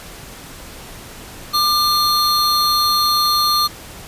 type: tone pair together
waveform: square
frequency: 1194 / 4255 Hz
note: D6 / C8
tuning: +28 / +28 cents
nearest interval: octave + minor seventh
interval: 2200 cents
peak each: -17 dBFS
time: 1.53-3.68 s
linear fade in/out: 20 ms
effects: pink hiss -36 dBFS RMS until 4.07 s + resampled to 32000 Hz